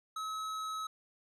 triangle tone with hard clipping, 1286 Hz, E6, 43 cents flat, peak -38 dBFS, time 0.16-0.87 s, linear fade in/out 5 ms, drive 17 dB, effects none

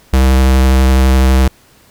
square tone with vibrato, 65.41 Hz, C2, in tune, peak -7 dBFS, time 0.13-1.48 s, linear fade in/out 5 ms, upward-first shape triangle, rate 12 Hz, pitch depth 18 cents each way, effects pink hiss -47 dBFS RMS until 1.9 s

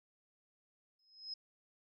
sine tone with exponential growth, 5120 Hz, D#8, 49 cents sharp, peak -38 dBFS, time 0.99-1.34 s, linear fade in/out 5 ms, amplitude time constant 76 ms, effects none

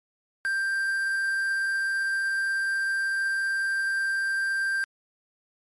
triangle tone with quantisation, 1579 Hz, G6, 12 cents sharp, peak -22 dBFS, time 0.45-4.84 s, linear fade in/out 0 ms, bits 7, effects MP3 48 kbps

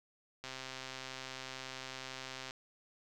click train, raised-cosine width 0.2 ms, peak -26 dBFS, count 272, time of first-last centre 0.44-2.509 s, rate 131 Hz, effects none

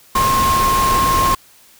sine tone in noise, 1068 Hz, C6, 35 cents sharp, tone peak -13 dBFS, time 0.15-1.35 s, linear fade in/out 5 ms, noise pink, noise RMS -20 dBFS, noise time 0.15-1.35 s, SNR +4 dB, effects white hiss -48 dBFS RMS until 1.79 s

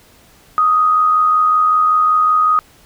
sine tone with amplitude modulation, 1248 Hz, D#6, 5 cents sharp, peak -8 dBFS, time 0.58-2.59 s, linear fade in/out 0 ms, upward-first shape sine, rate 85.3 Hz, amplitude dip 35%, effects pink hiss -48 dBFS RMS until 2.85 s

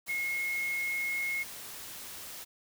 sine tone in noise, 2163 Hz, C#7, 43 cents flat, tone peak -30 dBFS, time 0.08-1.44 s, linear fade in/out 20 ms, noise white, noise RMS -44 dBFS, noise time 0.06-2.45 s, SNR +11 dB, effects none

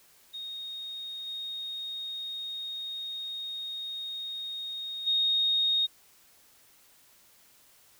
sine tone with level steps, 3721 Hz, A#7, 4 cents flat, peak -36 / -34 / -23 dBFS, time 0.33-5.87 s, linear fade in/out 20 ms, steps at 1.26 / 5.06 s, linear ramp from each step 20 ms, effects white hiss -60 dBFS RMS until 7.99 s

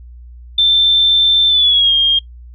sine tone with pitch glide, 3556 to 3223 Hz, A7 to G7, +18 to +47 cents, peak -8 dBFS, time 0.58-2.19 s, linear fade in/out 5 ms, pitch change -171 cents, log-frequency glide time 1.48-1.93 s, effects noise-tail reverb RT60 0.1 s tail -20 dB re dry + added 60 Hz sine -33 dBFS peak until 2.54 s

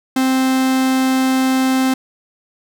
45% pulse tone, 261.6 Hz, C4, in tune, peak -13 dBFS, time 0.16-1.94 s, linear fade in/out 5 ms, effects none

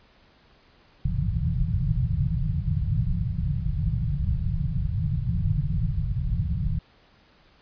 white low-pass noise, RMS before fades -25 dBFS, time 1.05-6.79 s, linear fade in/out 5 ms, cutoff 170 Hz, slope 96 dB/octave, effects pink hiss -58 dBFS RMS until 7.61 s + resampled to 11025 Hz

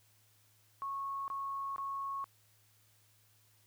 sine tone bursts, 1100 Hz, C#6, 14 cents flat, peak -36 dBFS, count 3, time 0.82-2.242 s, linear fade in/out 0 ms, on 460 ms, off 21 ms, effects added 106 Hz sine -70 dBFS peak until 3.66 s + white hiss -69 dBFS RMS until 3.66 s

